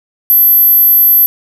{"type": "tone", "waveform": "sine", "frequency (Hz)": 12250, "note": "G9", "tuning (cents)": -41, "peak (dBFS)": -4, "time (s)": [0.3, 1.26], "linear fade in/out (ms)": 0, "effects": []}